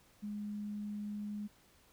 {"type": "tone", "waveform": "sine", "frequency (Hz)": 207.7, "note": "G#3", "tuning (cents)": 0, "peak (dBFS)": -38, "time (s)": [0.22, 1.48], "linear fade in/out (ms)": 20, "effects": ["pink hiss -66 dBFS RMS until 1.92 s"]}